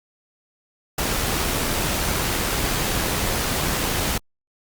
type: noise with amplitude modulation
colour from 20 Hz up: pink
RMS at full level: -22 dBFS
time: 0.98-4.18 s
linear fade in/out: 5 ms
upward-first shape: sine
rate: 83.3 Hz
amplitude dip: 25%
effects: Opus 48 kbps